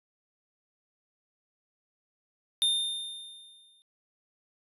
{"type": "tone with exponential decay", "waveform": "square", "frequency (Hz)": 3625, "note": "A#7", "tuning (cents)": -49, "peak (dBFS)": -22, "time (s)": [2.62, 3.82], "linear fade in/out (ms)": 0, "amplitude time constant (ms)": 260, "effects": ["resampled to 32000 Hz"]}